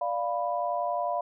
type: chord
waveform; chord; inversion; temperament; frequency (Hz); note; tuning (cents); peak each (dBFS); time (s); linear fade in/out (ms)
sine; B diminished; first; equal; 587.3 / 698.5 / 987.8; D5 / F5 / B5; 0 / 0 / 0; -32 / -29 / -32; 0.01-1.21; 5
effects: none